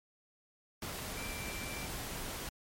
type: tone in noise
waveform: sine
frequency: 2349 Hz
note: D7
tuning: in tune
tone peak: -45 dBFS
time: 1.17-1.86 s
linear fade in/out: 2 ms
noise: pink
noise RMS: -41 dBFS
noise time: 0.82-2.49 s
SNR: -7 dB
effects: MP3 64 kbps